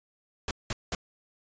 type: noise bursts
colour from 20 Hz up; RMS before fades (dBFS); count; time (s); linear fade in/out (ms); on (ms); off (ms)
pink; -31; 3; 0.48-0.95; 2; 30; 190
effects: resampled to 16000 Hz